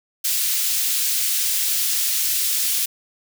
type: high-pass noise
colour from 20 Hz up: white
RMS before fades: -21 dBFS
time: 0.24-2.86 s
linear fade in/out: 10 ms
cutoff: 3000 Hz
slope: 12 dB/octave
effects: none